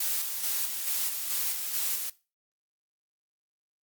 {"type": "noise with tremolo", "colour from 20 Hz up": "blue", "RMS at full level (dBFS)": -29, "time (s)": [0, 2.1], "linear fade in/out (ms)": 5, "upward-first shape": "square", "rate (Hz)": 2.3, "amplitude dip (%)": 40, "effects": ["noise-tail reverb RT60 0.3 s tail -19 dB re dry", "Opus 48 kbps"]}